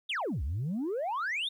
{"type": "exponential two-way sweep", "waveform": "sine", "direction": "down then up", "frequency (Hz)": [3772, 61.74, 3772], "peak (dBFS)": -28, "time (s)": [0.09, 1.49], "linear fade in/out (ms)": 10, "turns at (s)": 0.43, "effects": ["tanh soft clip ceiling -28 dBFS", "11-bit"]}